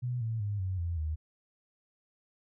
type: tone with pitch steps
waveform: sine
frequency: 123.47 / 112.57 / 102.63 / 93.57 / 85.31 / 77.78 Hz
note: B2 / A2 / G#2 / F#2 / F2 / D#2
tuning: 0 / +40 / -20 / +20 / -40 / 0 cents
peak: -30 dBFS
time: 0.02-1.16 s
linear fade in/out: 20 ms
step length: 190 ms
effects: none